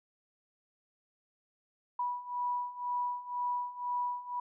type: beating tone pair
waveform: sine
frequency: 978 / 980 Hz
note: B5 / B5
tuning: -17 / -14 cents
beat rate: 2 Hz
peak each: -37 / -34 dBFS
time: 1.99-4.4 s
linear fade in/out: 5 ms
effects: none